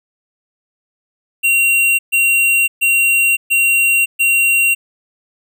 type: tone bursts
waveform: square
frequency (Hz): 2750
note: F7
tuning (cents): -27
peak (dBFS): -11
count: 5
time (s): 1.43-4.75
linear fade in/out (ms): 20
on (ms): 560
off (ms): 130
effects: none